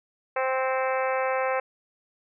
harmonic tone with a mistuned harmonic, 261.6 Hz, C4, in tune, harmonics 2 / 3 / 4 / 5 / 6 / 7 / 8 / 9 / 10, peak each -26 / -30 / -32 / -34 / -36 / -37 / -38 / -39 / -40 dBFS, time 0.36-1.6 s, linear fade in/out 5 ms, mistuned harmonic 9, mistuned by -37 cents, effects none

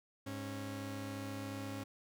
sawtooth tone pair together, 102.81 / 274.2 Hz, G#2 / C#4, -17 / -19 cents, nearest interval octave + perfect fourth, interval 1698 cents, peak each -40 / -39 dBFS, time 0.26-1.84 s, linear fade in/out 10 ms, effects none

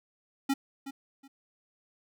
square tone with echo, 273.4 Hz, C#4, 24 cents flat, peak -25 dBFS, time 0.49-0.54 s, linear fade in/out 10 ms, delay 370 ms, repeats 2, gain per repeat -13 dB, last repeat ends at 1.28 s, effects none

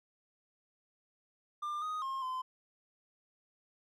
triangle tone with pitch steps, 1196 / 1246 / 1068 / 1028 Hz, D6 / D#6 / C6 / C6, +31 / +2 / +35 / -31 cents, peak -33 dBFS, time 1.62-2.42 s, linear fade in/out 10 ms, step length 200 ms, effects none

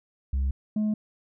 sine tone pair in turn, 67.1 / 213 Hz, C2 / G#3, +44 / +44 cents, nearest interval octave + minor sixth, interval 2000 cents, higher second, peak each -20 dBFS, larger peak neither, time 0.33-0.51 / 0.76-0.94 s, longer neither, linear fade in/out 5 ms, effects tanh soft clip ceiling -22 dBFS

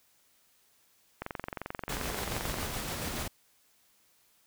click train, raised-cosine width 0.5 ms, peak -20 dBFS, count 33, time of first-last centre 1.22-2.63 s, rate 22.7 Hz
pink noise with tremolo, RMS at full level -35 dBFS, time 1.89-3.28 s, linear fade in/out 5 ms, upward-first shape square, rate 7.1 Hz, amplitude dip 25%
effects white hiss -67 dBFS RMS until 4.46 s

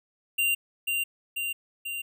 square tone with echo, 2778 Hz, F7, 10 cents flat, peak -23 dBFS, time 0.38-0.55 s, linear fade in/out 10 ms, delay 490 ms, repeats 3, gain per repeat -3 dB, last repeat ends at 2.02 s, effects none

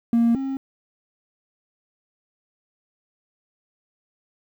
triangle tone pair in turn, 233.1 / 269.5 Hz, A#3 / C#4, 0 / -49 cents, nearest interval minor third, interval 251 cents, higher second, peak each -12 / -22 dBFS, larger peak first, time 0.13-0.35 / 0.35-0.57 s, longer neither, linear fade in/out 2 ms, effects tanh soft clip ceiling -10 dBFS + 9-bit

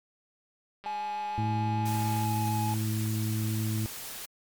click train, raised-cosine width 0.3 ms, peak -30 dBFS, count 283, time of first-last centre 0.84-2.25 s, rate 200 Hz
triangle tone with vibrato, 843 Hz, G#5, 26 cents sharp, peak -29 dBFS, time 0.86-2.74 s, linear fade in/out 0 ms, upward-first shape sine, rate 6.7 Hz, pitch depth 10 cents each way
harmonic tone, 108.9 Hz, A2, 17 cents flat, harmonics 1 / 2 / 3, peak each -28 / -34 / -38 dBFS, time 1.38-3.86 s, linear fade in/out 0 ms
white noise, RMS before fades -40 dBFS, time 1.85-4.26 s, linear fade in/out 10 ms
effects MP3 96 kbps

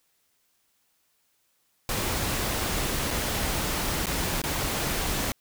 pink noise with dropouts, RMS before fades -28 dBFS, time 1.89-5.32 s, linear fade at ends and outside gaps 1 ms, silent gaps 3.106-3.109 / 4.059-4.068 / 4.417-4.438 s, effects white hiss -70 dBFS RMS until 5.4 s

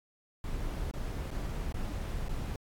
brown noise with dropouts, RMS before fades -35 dBFS, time 0.44-2.56 s, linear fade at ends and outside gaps 1 ms, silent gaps 0.912-0.937 / 1.306-1.312 / 1.724-1.742 / 2.285-2.292 s, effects AAC 64 kbps

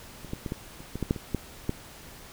clicks, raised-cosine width 3 ms, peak -28 / -19 / -19 / -17 / -30 / -20 / -15 / -10 / -24 / -13 / -13 dBFS, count 11, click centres 0.247 / 0.334 / 0.462 / 0.521 / 0.805 / 0.956 / 1.027 / 1.109 / 1.162 / 1.347 / 1.694 s, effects pink hiss -47 dBFS RMS until 2.32 s

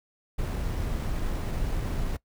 brown noise with sample-and-hold, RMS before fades -29 dBFS, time 0.38-2.17 s, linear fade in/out 10 ms, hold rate 11025 Hz, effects noise-tail reverb RT60 0.1 s tail -21 dB re dry

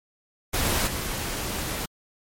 pink noise with level steps, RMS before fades -24 / -30 dBFS, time 0.53-1.86 s, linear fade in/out 10 ms, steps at 0.87 s, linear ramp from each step 2 ms, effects MP3 64 kbps

